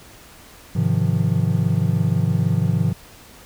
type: chord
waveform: triangle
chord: F minor seventh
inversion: first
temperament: just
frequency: 104.77 / 130.96 / 157.15 / 174.61 Hz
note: Ab2 / C3 / Eb3 / F3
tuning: +16 / +2 / +18 / 0 cents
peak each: -20 dBFS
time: 0.75-2.93 s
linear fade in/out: 10 ms
effects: pink hiss -45 dBFS RMS until 3.45 s